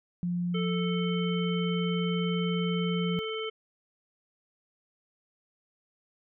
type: tone with pitch glide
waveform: sine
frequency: 175.8 to 174.48 Hz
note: F3 to F3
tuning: +12 to -1 cents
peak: -27 dBFS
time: 0.23-3.19 s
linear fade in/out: 0 ms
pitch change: -13 cents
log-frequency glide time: 0.97-1.68 s
type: harmonic tone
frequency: 440 Hz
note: A4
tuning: in tune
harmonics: 1 / 3 / 5 / 7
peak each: -33 / -40 / -41 / -38 dBFS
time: 0.54-3.5 s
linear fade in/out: 10 ms
effects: none